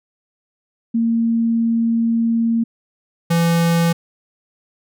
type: tone pair in turn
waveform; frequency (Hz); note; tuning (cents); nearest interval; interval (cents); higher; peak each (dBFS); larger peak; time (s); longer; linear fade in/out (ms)
sine / square; 229.7 / 168.32; A#3 / E3; -25 / +36; perfect fourth; 539; first; -14; neither; 0.94-2.64 / 3.3-3.93; first; 10
effects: none